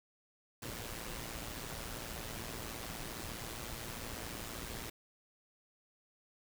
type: noise with amplitude modulation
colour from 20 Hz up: pink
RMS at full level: -41 dBFS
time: 0.62-4.9 s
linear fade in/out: 5 ms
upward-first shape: sine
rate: 115 Hz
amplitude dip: 60%
effects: none